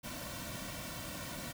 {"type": "noise with comb filter", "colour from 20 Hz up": "pink", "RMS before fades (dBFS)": -43, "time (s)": [0.03, 1.53], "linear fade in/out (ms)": 20, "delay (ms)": 2.4, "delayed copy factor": -0.85, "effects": []}